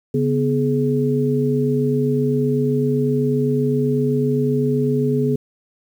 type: tone cluster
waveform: sine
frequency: 140 / 247.8 / 421.3 Hz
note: C#3 / B3 / G#4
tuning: +18 / +6 / +25 cents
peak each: -20 dBFS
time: 0.14-5.36 s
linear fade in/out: 5 ms
effects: 8-bit